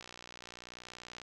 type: click train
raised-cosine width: 0.2 ms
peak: -30 dBFS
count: 74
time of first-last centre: 0.01-1.217 s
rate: 60.5 Hz
effects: none